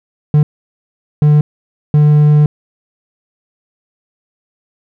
triangle tone bursts at uneven times, 149.2 Hz, D3, 28 cents sharp, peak -3 dBFS, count 3, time 0.34-0.43 / 1.22-1.41 / 1.94-2.46 s, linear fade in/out 2 ms, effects none

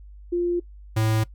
sine / square tone pair in turn, 349.2 / 109.99 Hz, F4 / A2, 0 / 0 cents, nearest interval octave + minor sixth, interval 2000 cents, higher first, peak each -20 dBFS, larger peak neither, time 0.32-0.6 / 0.96-1.24 s, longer neither, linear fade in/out 10 ms, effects noise-tail reverb RT60 0.1 s tail -20 dB re dry + added 50 Hz sine -41 dBFS peak until 1.34 s

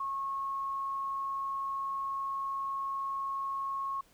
sine tone, 1092 Hz, C#6, 26 cents flat, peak -32 dBFS, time 0-4.01 s, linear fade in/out 5 ms, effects pink hiss -64 dBFS RMS until 4.13 s

